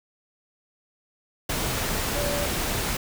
sine tone in noise, 578 Hz, D5, 28 cents flat, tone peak -28 dBFS, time 2.16-2.46 s, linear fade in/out 5 ms, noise pink, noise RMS -27 dBFS, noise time 1.49-2.97 s, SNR -4 dB, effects none

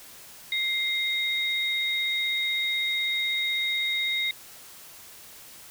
sine tone pair together, 2100 / 3742 Hz, C7 / A#7, +6 / +6 cents, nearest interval minor seventh, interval 1000 cents, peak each -27 dBFS, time 0.52-4.31 s, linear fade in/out 2 ms, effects white hiss -47 dBFS RMS until 5.7 s

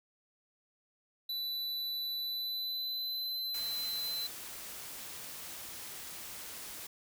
square tone with pitch glide, 3976 to 4048 Hz, B7 to B7, +11 to +42 cents, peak -35 dBFS, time 1.29-4.27 s, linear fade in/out 5 ms, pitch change +31 cents, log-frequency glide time 2.18-3.4 s
white noise, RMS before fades -45 dBFS, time 3.54-6.87 s, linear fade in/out 5 ms
effects none

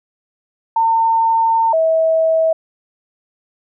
sine tone pair in turn, 906 / 646.1 Hz, A#5 / E5, -50 / -35 cents, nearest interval tritone, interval 585 cents, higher first, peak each -11 dBFS, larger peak neither, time 0.76-1.73 / 1.73-2.53 s, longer first, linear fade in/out 5 ms, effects none

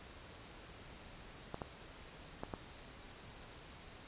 clicks, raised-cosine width 1 ms, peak -26 dBFS, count 4, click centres 1.544 / 1.618 / 2.435 / 2.538 s, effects pink hiss -54 dBFS RMS until 4.07 s + resampled to 8000 Hz

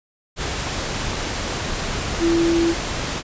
sine tone in noise, 335.6 Hz, E4, 31 cents sharp, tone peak -15 dBFS, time 2.19-2.75 s, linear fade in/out 50 ms, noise pink, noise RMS -25 dBFS, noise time 0.36-3.23 s, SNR +7 dB, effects resampled to 16000 Hz

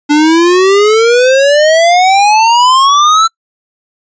square exponential sweep, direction up, 290.9 to 1348 Hz, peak -5 dBFS, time 0.09-3.28 s, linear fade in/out 20 ms, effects noise-tail reverb RT60 0.1 s tail -26 dB re dry + resampled to 16000 Hz

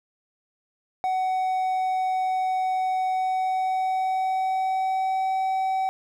triangle tone with pitch glide, 749 to 761.7 Hz, F#5 to G5, +21 to -50 cents, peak -20 dBFS, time 1.04-5.89 s, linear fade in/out 0 ms, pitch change +29 cents, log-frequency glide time 3.11-5.32 s, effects none

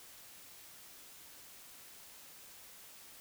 silence, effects white hiss -55 dBFS RMS until 3.2 s

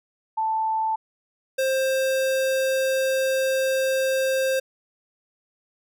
sine / square tone pair in turn, 882 / 528.7 Hz, A5 / C5, +4 / +18 cents, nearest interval major sixth, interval 886 cents, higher first, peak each -21 dBFS, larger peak neither, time 0.37-0.96 / 1.58-4.6 s, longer second, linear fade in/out 10 ms, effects none

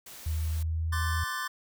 white noise, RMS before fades -46 dBFS, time 0.06-0.63 s, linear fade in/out 5 ms
sine tone with pitch glide, 79 to 81.69 Hz, D#2 to E2, +27 to -15 cents, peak -27 dBFS, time 0.26-1.24 s, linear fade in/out 5 ms, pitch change +58 cents, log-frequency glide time 0.36-0.99 s
square chord, D dominant seventh, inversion third, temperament equal with one note detuned, 1046.5 / 1174.7 / 1510.2 / 1760 Hz, C6 / D6 / F#6 / A6, 0 / 0 / +35 / 0 cents, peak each -38 / -38 / -40 / -36 dBFS, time 0.92-1.48 s, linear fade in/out 10 ms
effects none

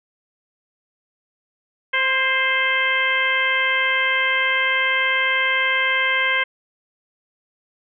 harmonic tone with a mistuned harmonic, 523.3 Hz, C5, in tune, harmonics 1 / 2 / 3 / 4 / 5 / 6, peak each -30 / -26 / -22 / -20 / -27 / -27 dBFS, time 1.93-6.44 s, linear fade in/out 10 ms, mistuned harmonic 3, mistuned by +31 cents, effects none

